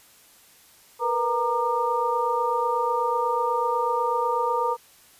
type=tone cluster; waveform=sine; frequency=464.2 / 492.3 / 930 / 1202 Hz; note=A#4 / B4 / A#5 / D6; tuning=-7 / -6 / -4 / +40 cents; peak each=-31 / -27 / -24 / -28 dBFS; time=0.99-4.77 s; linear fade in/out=50 ms; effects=white hiss -54 dBFS RMS until 5.19 s + resampled to 32000 Hz